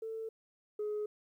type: tone pair in turn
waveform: sine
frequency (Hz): 445.7 / 420.9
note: A4 / G#4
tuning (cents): +22 / +23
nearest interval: minor second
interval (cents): 99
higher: first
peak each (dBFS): -37 / -32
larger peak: second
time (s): 0.02-0.29 / 0.79-1.06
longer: neither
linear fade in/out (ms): 5
effects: tanh soft clip ceiling -31 dBFS + 12-bit